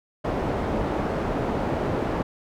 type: low-pass noise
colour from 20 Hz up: white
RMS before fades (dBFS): -26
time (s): 0.24-2.23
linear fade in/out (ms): 10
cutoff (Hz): 610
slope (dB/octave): 12
effects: none